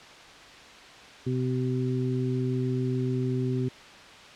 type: harmonic tone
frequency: 127.6 Hz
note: C3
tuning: 43 cents flat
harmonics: 1 / 2 / 3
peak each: -27 / -30 / -32 dBFS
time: 1.26-3.69 s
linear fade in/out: 10 ms
effects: white hiss -47 dBFS RMS until 4.35 s + low-pass 4000 Hz 12 dB/octave